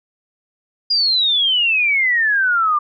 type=exponential sweep; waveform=sine; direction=down; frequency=4900 to 1174.7 Hz; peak=-13 dBFS; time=0.9-2.79 s; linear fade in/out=10 ms; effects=none